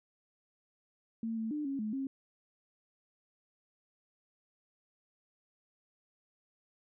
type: tone with pitch steps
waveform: sine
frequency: 226.2 / 222.7 / 299 / 274.6 / 214.6 / 270 Hz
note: A3 / A3 / D4 / C#4 / A3 / C#4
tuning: +48 / +21 / +31 / -16 / -43 / -45 cents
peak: -33 dBFS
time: 1.23-2.07 s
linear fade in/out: 2 ms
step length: 140 ms
effects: none